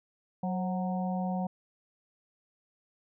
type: harmonic tone with a mistuned harmonic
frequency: 185 Hz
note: F#3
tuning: in tune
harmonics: 1 / 3 / 4 / 5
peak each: -30 / -40 / -36 / -43 dBFS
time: 0.43-1.47 s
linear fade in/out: 5 ms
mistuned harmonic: 3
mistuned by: -56 cents
effects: none